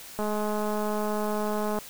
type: click train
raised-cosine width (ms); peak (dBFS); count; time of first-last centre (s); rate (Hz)
1; -17; 338; 0.19-1.787; 211
effects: white hiss -44 dBFS RMS until 1.89 s